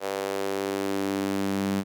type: tone with high-pass filter sweep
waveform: sawtooth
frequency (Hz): 98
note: G2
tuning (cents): 0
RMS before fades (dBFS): -28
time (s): 0-1.84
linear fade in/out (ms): 50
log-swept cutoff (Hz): 520 to 200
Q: 2.5
effects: none